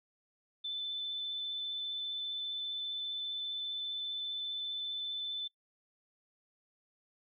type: tone with vibrato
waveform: sine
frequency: 3520 Hz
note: A7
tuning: in tune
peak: -35 dBFS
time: 0.64-5.48 s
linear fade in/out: 10 ms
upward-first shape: sine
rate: 15 Hz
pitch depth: 11 cents each way
effects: noise-tail reverb RT60 0.1 s tail -21 dB re dry